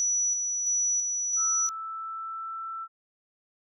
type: tone with tremolo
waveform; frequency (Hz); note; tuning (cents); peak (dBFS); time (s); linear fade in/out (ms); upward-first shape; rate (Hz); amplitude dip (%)
sine; 5900; F#8; -6; -23; 0-1.69; 0; square; 1.5; 35
type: tone with pitch glide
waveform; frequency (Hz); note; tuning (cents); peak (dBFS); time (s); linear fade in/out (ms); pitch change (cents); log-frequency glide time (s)
sine; 1314 to 1332.3; E6 to E6; -6 to +18; -33; 1.36-2.88; 50; +24; 1.55-2.61
effects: none